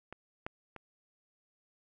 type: clicks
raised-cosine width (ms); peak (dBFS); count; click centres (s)
0.5; -29 / -22 / -30; 3; 0.126 / 0.465 / 0.763
effects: none